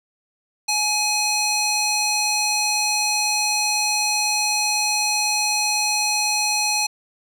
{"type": "tone with band-pass filter", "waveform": "square", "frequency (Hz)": 842, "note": "G#5", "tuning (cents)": 24, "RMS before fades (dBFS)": -21, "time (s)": [0.68, 6.87], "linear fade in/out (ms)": 10, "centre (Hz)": 5600, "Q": 1.1, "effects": []}